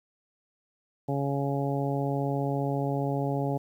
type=harmonic tone; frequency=139.6 Hz; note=C#3; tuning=13 cents sharp; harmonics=1 / 2 / 3 / 4 / 5 / 6; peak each=-29 / -32 / -34 / -35 / -36 / -37 dBFS; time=1.08-3.58 s; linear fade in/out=10 ms; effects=10-bit